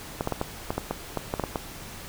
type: clicks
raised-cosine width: 1 ms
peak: -12 dBFS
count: 12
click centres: 0.209 / 0.274 / 0.323 / 0.414 / 0.705 / 0.78 / 0.91 / 1.173 / 1.339 / 1.397 / 1.438 / 1.558 s
effects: pink hiss -41 dBFS RMS until 2.08 s